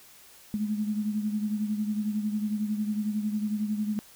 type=beating tone pair; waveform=sine; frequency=209.8 / 220.8 Hz; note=G#3 / A3; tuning=+18 / +6 cents; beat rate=11 Hz; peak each=-27 / -34 dBFS; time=0.54-3.99 s; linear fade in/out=0 ms; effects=white hiss -53 dBFS RMS until 4.15 s